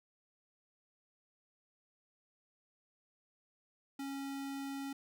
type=tone; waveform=square; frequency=275.4 Hz; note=C#4; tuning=11 cents flat; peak=-40 dBFS; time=3.99-4.93 s; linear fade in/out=5 ms; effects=none